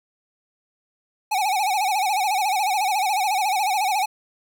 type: tone with vibrato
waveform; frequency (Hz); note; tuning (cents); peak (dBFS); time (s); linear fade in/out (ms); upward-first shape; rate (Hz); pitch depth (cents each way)
square; 797; G5; +28; -20; 1.31-4.06; 10; sine; 14; 140
effects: none